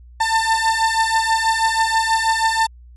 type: beating tone pair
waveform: 30% pulse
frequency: 892 / 898.2 Hz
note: A5 / A5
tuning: +23 / +35 cents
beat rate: 6.2 Hz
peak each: -16 dBFS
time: 0.2-2.67 s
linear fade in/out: 10 ms
effects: added 60 Hz sine -40 dBFS peak until 2.96 s + resampled to 24000 Hz